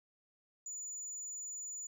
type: tone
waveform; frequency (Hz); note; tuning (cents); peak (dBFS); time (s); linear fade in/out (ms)
sine; 6970; A8; -17; -39; 0.66-1.87; 5
effects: tanh soft clip ceiling -39 dBFS + 13-bit